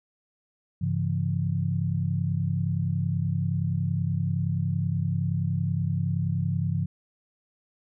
sine tone cluster, 99.8 / 137.5 / 168.1 Hz, G2 / C#3 / E3, +32 / -14 / +34 cents, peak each -28 dBFS, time 0.81-6.86 s, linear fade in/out 10 ms, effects none

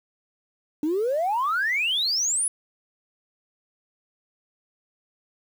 sine exponential sweep, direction up, 290.9 to 10440 Hz, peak -20 dBFS, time 0.83-2.48 s, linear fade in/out 2 ms, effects tanh soft clip ceiling -18 dBFS + 8-bit

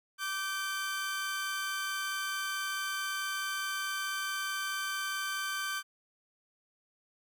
sawtooth tone pair together, 1171.4 / 1547 Hz, D6 / G6, -5 / -23 cents, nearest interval perfect fourth, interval 482 cents, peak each -34 / -31 dBFS, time 0.18-5.83 s, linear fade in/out 50 ms, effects none

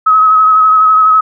sine tone with vibrato, 1278 Hz, D#6, 46 cents sharp, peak -4 dBFS, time 0.06-1.21 s, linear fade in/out 10 ms, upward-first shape triangle, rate 12 Hz, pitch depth 27 cents each way, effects none

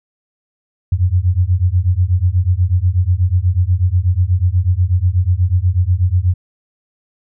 sine beating tone pair, 86.5 / 94.7 Hz, F2 / F#2, -16 / +41 cents, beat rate 8.2 Hz, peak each -14 dBFS, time 0.92-6.34 s, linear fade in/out 5 ms, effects none

